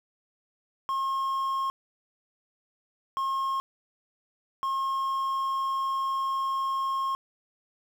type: tone bursts at uneven times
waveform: triangle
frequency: 1076 Hz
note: C6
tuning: 48 cents sharp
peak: -24 dBFS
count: 3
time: 0.89-1.7 / 3.17-3.6 / 4.63-7.15 s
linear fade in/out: 0 ms
effects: 9-bit